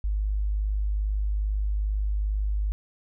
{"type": "tone", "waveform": "sine", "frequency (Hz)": 51.2, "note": "G#1", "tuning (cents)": -24, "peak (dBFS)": -23, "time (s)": [0.04, 2.72], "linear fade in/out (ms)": 0, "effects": []}